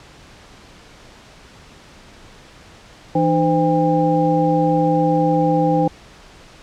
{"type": "tone cluster", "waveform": "sine", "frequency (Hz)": [164.9, 303.3, 512, 804], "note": ["E3", "D#4", "C5", "G5"], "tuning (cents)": [1, -44, -38, 44], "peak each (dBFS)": -19, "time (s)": [3.15, 5.88], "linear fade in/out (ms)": 5, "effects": ["pink hiss -44 dBFS RMS until 6.62 s", "low-pass 6000 Hz 12 dB/octave"]}